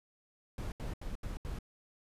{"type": "noise bursts", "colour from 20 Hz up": "brown", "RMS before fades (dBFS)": -39, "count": 5, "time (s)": [0.58, 1.588], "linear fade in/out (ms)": 2, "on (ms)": 140, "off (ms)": 77, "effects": ["resampled to 32000 Hz"]}